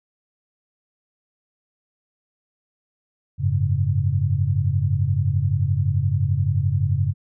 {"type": "chord", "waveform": "sine", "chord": "F# suspended second", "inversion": "none", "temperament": "just", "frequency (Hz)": [92.5, 104.06, 138.75], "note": ["F#2", "G#2", "C#3"], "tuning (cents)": [0, 4, 2], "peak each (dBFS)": [-22, -22, -22], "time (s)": [3.38, 7.14], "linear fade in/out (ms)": 50, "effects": []}